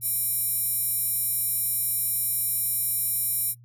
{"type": "tone with high-pass filter", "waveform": "square", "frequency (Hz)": 786, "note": "G5", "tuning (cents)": 4, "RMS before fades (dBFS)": -26, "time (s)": [0.01, 3.55], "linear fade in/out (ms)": 50, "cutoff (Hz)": 11000, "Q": 5.3, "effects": ["noise-tail reverb RT60 0.1 s tail -23 dB re dry", "added 120 Hz sine -48 dBFS peak until 3.64 s"]}